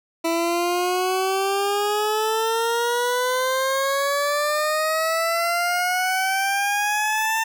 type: exponential sweep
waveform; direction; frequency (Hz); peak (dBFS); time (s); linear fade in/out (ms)
20% pulse; up; 329.6 to 899; -15; 0.24-7.44; 10
effects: none